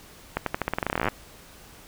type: accelerating click train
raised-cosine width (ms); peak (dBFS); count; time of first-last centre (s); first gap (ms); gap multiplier
0.5; -9; 21; 0.37-1.085; 93; 0.88
effects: pink hiss -49 dBFS RMS until 1.87 s